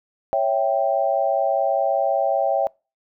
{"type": "chord", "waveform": "sine", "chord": "C# diminished", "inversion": "none", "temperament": "equal", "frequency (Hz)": [554.4, 659.3, 784], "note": ["C#5", "E5", "G5"], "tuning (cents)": [0, 0, 0], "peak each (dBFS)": [-22, -21, -22], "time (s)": [0.33, 2.67], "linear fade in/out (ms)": 0, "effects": ["noise-tail reverb RT60 0.3 s tail -26 dB re dry"]}